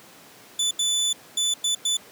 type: tone bursts at uneven times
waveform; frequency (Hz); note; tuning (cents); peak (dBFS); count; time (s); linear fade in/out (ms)
25% pulse; 3492; A7; -14; -17; 5; 0.59-0.71 / 0.79-1.13 / 1.37-1.54 / 1.64-1.75 / 1.85-1.97; 5
effects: pink hiss -48 dBFS RMS until 2.11 s + high-pass 200 Hz 12 dB/octave